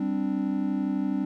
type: chord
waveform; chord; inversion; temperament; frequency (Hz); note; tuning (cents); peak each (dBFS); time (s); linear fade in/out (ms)
triangle; G suspended fourth; none; equal; 196 / 261.6 / 293.7; G3 / C4 / D4; 0 / 0 / 0; -27; 0-1.25; 5
effects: none